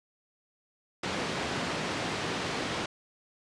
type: band-pass noise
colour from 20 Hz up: pink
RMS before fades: -33 dBFS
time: 1.03-2.86 s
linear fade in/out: 5 ms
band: 150 to 4500 Hz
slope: 12 dB/octave
effects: resampled to 22050 Hz

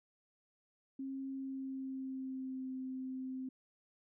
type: tone with pitch glide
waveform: sine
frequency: 268.8 to 260.1 Hz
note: C4 to C4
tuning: +47 to -10 cents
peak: -39 dBFS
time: 0.99-3.49 s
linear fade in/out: 5 ms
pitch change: -57 cents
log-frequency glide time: 1.3-2.72 s
effects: none

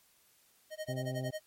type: tone with tremolo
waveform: square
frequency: 622.3 Hz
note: D#5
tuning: in tune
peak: -36 dBFS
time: 0.7-1.42 s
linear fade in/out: 50 ms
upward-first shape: sine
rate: 11 Hz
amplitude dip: 100%
type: harmonic tone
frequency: 130.6 Hz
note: C3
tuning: 3 cents flat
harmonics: 1 / 2 / 3 / 4 / 5 / 6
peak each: -36 / -42 / -46 / -48 / -50 / -52 dBFS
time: 0.88-1.31 s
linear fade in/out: 10 ms
effects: white hiss -67 dBFS RMS until 1.46 s + MP3 64 kbps

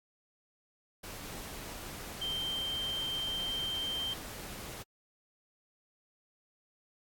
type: tone in noise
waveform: sine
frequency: 3140 Hz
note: G7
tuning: 2 cents sharp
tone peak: -33 dBFS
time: 2.21-4.14 s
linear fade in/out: 10 ms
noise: pink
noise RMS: -44 dBFS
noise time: 1.03-4.83 s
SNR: +8 dB
effects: AAC 64 kbps

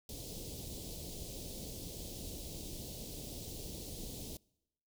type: band-stop noise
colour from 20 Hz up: pink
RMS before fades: -45 dBFS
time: 0.09-4.37 s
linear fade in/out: 2 ms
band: 580 to 3500 Hz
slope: 24 dB/octave
effects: noise-tail reverb RT60 0.9 s tail -26 dB re dry

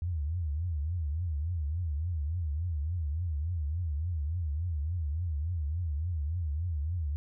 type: tone with vibrato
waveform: sine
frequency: 80.1 Hz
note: E2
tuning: 49 cents flat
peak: -29 dBFS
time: 0.02-7.16 s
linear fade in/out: 0 ms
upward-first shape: triangle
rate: 3.5 Hz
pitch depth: 240 cents each way
effects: none

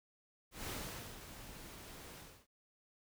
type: noise with ADSR envelope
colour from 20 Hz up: pink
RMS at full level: -42 dBFS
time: 0.51-2.47 s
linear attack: 160 ms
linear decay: 480 ms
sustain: -10 dB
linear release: 300 ms
effects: none

